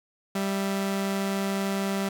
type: tone pair together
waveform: sawtooth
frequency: 196.01 / 659.3 Hz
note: G3 / E5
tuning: 0 / 0 cents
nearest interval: octave + major sixth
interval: 2100 cents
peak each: -22 / -32 dBFS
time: 0.35-2.09 s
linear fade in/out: 5 ms
effects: none

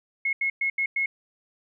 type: tone bursts at uneven times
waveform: sine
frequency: 2171 Hz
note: C#7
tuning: 37 cents flat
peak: -22 dBFS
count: 5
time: 0.25-0.33 / 0.41-0.5 / 0.61-0.7 / 0.78-0.86 / 0.96-1.06 s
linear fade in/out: 5 ms
effects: none

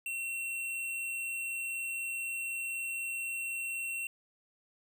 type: tone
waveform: square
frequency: 2721 Hz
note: F7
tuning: 46 cents flat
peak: -35 dBFS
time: 0.06-4.07 s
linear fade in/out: 2 ms
effects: none

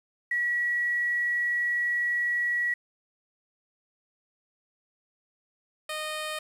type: tone pair in turn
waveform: sine / 10% pulse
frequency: 1928 / 616.3 Hz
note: B6 / D#5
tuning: -42 / -17 cents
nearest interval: octave + minor sixth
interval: 1975 cents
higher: first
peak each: -24 / -23 dBFS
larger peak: second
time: 0.31-2.74 / 5.89-6.39 s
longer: first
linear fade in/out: 5 ms
effects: resampled to 32000 Hz + 9-bit

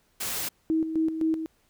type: noise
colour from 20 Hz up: white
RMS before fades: -31 dBFS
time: 0.2-0.49 s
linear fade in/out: 10 ms
type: tone with tremolo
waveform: sine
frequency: 320 Hz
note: D#4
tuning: 49 cents sharp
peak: -21 dBFS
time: 0.7-1.46 s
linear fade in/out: 0 ms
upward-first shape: square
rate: 3.9 Hz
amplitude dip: 60%
effects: pink hiss -67 dBFS RMS until 1.69 s

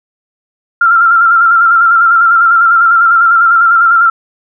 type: tone with vibrato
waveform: sine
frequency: 1366 Hz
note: F6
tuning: 39 cents flat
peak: -4 dBFS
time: 0.81-4.1 s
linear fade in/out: 5 ms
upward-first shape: square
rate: 10 Hz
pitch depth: 43 cents each way
effects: none

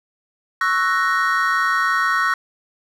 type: chord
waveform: triangle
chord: F# dominant seventh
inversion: second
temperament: equal with one note detuned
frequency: 1108.7 / 1318.5 / 1484.3 / 1864.7 Hz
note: C#6 / E6 / F#6 / A#6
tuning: 0 / 0 / +5 / 0 cents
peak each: -20 dBFS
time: 0.61-2.34 s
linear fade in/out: 2 ms
effects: none

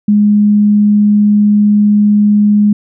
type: tone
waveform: sine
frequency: 207.7 Hz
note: G#3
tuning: in tune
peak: -5 dBFS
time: 0.08-2.73 s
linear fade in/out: 5 ms
effects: none

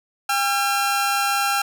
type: tone pair together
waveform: sawtooth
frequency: 804.2 / 1362 Hz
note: G5 / F6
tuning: +44 / -44 cents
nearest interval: major sixth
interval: 912 cents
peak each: -18 dBFS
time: 0.29-1.62 s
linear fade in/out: 5 ms
effects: none

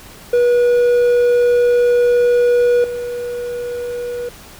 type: tone with level steps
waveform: triangle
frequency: 484.6 Hz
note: B4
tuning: 33 cents flat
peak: -8 / -19 dBFS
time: 0.33-4.29 s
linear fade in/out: 5 ms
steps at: 2.84 s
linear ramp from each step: 2 ms
effects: pink hiss -39 dBFS RMS until 4.59 s

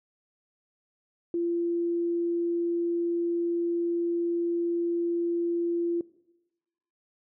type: tone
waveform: sine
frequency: 342.2 Hz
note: F4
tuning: 35 cents flat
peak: -25 dBFS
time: 1.34-6.01 s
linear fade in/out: 2 ms
effects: noise-tail reverb RT60 1.0 s tail -20 dB re dry

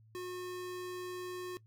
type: tone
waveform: square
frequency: 362 Hz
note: F#4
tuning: 38 cents flat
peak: -40 dBFS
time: 0.15-1.57 s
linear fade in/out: 0 ms
effects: noise-tail reverb RT60 0.1 s tail -18 dB re dry + added 110 Hz sine -59 dBFS peak until 1.66 s

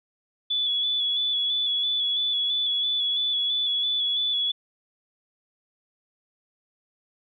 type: tone with vibrato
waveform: sine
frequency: 3426 Hz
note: A7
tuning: 47 cents flat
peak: -22 dBFS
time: 0.5-4.52 s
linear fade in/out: 10 ms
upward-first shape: square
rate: 3 Hz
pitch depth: 25 cents each way
effects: none

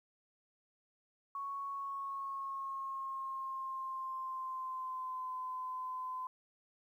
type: tone with pitch glide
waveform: sine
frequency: 1108.7 to 1022.6 Hz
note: C#6 to C6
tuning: 0 to -40 cents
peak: -38 dBFS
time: 1.35-6.27 s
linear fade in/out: 2 ms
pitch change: -140 cents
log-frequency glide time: 1.7-5.36 s
effects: 12-bit

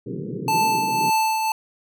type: band-pass noise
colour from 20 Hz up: pink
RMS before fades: -30 dBFS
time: 0.06-1.1 s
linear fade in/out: 5 ms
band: 120 to 480 Hz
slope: 96 dB/octave
type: tone with tremolo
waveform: square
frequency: 880 Hz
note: A5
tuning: in tune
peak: -17 dBFS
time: 0.48-1.52 s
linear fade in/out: 2 ms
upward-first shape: triangle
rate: 1.9 Hz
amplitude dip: 45%
effects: none

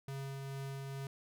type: tone with tremolo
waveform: square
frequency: 136.7 Hz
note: C#3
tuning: 24 cents flat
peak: -40 dBFS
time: 0.08-1.07 s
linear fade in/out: 2 ms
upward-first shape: triangle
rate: 2.3 Hz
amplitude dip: 25%
effects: none

